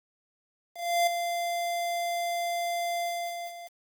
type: tone with ADSR envelope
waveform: square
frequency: 691 Hz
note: F5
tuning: 19 cents flat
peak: -21 dBFS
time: 0.74-3.77 s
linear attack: 330 ms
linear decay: 6 ms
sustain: -8 dB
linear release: 750 ms
effects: 8-bit